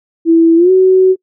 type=tone with pitch glide; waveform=sine; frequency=330 to 374.7 Hz; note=E4 to F#4; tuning=+2 to +22 cents; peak=-4 dBFS; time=0.25-1.16 s; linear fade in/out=50 ms; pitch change=+220 cents; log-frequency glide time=0.56-0.71 s; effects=noise-tail reverb RT60 0.1 s tail -25 dB re dry